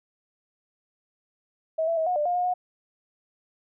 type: tone with pitch steps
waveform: sine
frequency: 641 / 666 / 641 / 724 / 595 / 709 / 717 / 725 Hz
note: E5 / E5 / E5 / F#5 / D5 / F5 / F5 / F#5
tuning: -49 / +18 / -49 / -38 / +22 / +26 / +45 / -35 cents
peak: -22 dBFS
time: 1.78-2.54 s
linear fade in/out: 10 ms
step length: 95 ms
effects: none